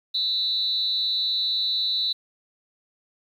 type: tone with amplitude modulation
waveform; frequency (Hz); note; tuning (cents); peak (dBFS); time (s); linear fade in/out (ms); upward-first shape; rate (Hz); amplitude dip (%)
sine; 3952; B7; 0; -18; 0.14-2.13; 10; sine; 295; 80
effects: 9-bit